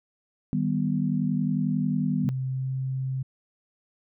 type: chord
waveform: sine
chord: Eb augmented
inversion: none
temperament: equal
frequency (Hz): 155.56 / 196 / 246.9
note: Eb3 / G3 / B3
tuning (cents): 0 / 0 / 0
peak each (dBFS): -27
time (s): 0.53-2.29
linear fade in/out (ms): 0
type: tone with pitch glide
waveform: sine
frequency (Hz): 130.81 to 131.87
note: C3 to C3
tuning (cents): 0 to +14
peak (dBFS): -26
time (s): 2.24-3.23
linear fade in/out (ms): 10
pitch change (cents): +14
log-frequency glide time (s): 2.49-2.71
effects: none